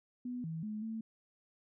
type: tone with pitch steps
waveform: sine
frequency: 247.1 / 161.8 / 213.4 / 222.8 Hz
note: B3 / E3 / G#3 / A3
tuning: +1 / -32 / +47 / +22 cents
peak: -37 dBFS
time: 0.25-1.01 s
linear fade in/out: 5 ms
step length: 190 ms
effects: none